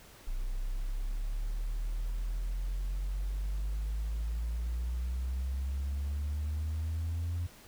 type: exponential sweep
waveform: sine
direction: up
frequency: 30.87 to 87.31 Hz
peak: -29 dBFS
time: 0.27-7.47 s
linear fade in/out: 10 ms
effects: tanh soft clip ceiling -29 dBFS + pink hiss -55 dBFS RMS until 7.67 s